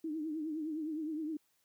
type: tone with vibrato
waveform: sine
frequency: 311.1 Hz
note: D#4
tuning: in tune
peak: -35 dBFS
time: 0.04-1.37 s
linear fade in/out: 5 ms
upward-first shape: triangle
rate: 9.7 Hz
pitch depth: 100 cents each way
effects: white hiss -75 dBFS RMS until 1.64 s + high-pass 80 Hz 12 dB/octave